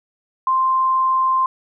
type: tone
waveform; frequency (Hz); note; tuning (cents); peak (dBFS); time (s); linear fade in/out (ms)
sine; 1046.5; C6; 0; -14; 0.47-1.46; 2
effects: none